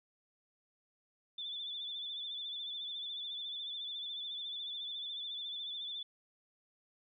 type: tone with vibrato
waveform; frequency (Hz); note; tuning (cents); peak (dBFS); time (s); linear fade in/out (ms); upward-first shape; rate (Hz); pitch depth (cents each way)
sine; 3502; A7; -9; -39; 1.38-6.03; 5; sine; 14; 49
effects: none